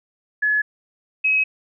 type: tone pair in turn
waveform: sine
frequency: 1703 / 2552 Hz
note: G#6 / D#7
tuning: +43 / +43 cents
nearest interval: perfect fifth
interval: 700 cents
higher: second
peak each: -16 / -15 dBFS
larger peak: second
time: 0.42-0.62 / 1.24-1.44 s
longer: neither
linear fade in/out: 10 ms
effects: none